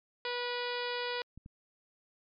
harmonic tone, 487.6 Hz, B4, 22 cents flat, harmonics 1 / 2 / 3 / 4 / 5 / 6 / 7 / 8 / 9 / 10, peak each -37 / -40 / -42 / -43 / -44 / -45 / -45 / -46 / -47 / -47 dBFS, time 0.25-1.22 s, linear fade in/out 2 ms
clicks, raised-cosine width 5 ms, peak -36 / -36 dBFS, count 2, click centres 1.376 / 1.461 s
effects MP3 96 kbps

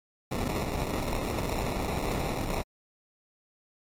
pink noise with sample-and-hold, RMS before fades -31 dBFS, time 0.31-2.62 s, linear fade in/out 5 ms, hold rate 1575 Hz, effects AAC 48 kbps

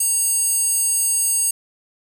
square tone with high-pass filter, 932 Hz, A#5, 1 cent flat, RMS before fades -19 dBFS, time 0-1.51 s, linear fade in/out 5 ms, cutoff 8400 Hz, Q 4.4, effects none

